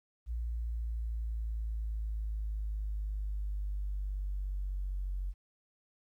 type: exponential sweep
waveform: sine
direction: down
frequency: 58.27 to 46.25 Hz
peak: -32 dBFS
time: 0.26-5.34 s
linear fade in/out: 50 ms
effects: tanh soft clip ceiling -28 dBFS + 12-bit